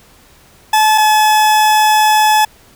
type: tone pair in turn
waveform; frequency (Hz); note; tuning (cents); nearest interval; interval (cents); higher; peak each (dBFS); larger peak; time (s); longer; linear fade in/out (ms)
40% pulse; 863 / 857.5; A5 / A5; -34 / -45; unison; 11; first; -7; neither; 0.73-0.98 / 0.98-2.45; second; 5
effects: pink hiss -46 dBFS RMS until 2.75 s